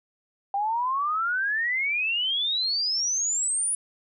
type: exponential sweep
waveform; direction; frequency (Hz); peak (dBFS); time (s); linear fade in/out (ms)
sine; up; 784 to 9956; -23; 0.54-3.75; 2
effects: none